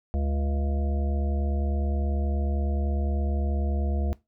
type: harmonic tone with a mistuned harmonic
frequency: 69.6 Hz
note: C#2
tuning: 8 cents sharp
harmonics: 1 / 3 / 5 / 7 / 9 / 10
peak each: -24 / -34 / -39 / -41 / -42 / -41 dBFS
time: 0.14-4.13 s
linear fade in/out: 0 ms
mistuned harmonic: 1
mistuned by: +52 cents
effects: noise-tail reverb RT60 0.2 s tail -18 dB re dry